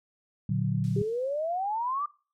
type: chord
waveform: sine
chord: Bb augmented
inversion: none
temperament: equal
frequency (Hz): 116.54 / 146.83 / 185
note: Bb2 / D3 / F#3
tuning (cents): 0 / 0 / 0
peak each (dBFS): -29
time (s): 0.49-1.02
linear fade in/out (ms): 5
type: noise with exponential decay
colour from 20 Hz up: violet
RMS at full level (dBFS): -40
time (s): 0.84-2.04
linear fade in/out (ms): 0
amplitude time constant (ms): 260
type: exponential sweep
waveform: sine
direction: up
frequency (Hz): 392 to 1205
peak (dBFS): -27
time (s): 0.96-2.06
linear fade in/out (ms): 5
effects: noise-tail reverb RT60 0.4 s tail -23 dB re dry + low-pass 5000 Hz 12 dB/octave